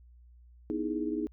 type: chord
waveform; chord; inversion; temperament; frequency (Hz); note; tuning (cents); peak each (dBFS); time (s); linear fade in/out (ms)
sine; E major seventh; second; equal; 246.9 / 311.1 / 329.6 / 415.3; B3 / D#4 / E4 / G#4; 0 / 0 / 0 / 0; -37 / -32 / -38 / -37; 0.7-1.27; 0
effects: added 60 Hz sine -53 dBFS peak until 1.32 s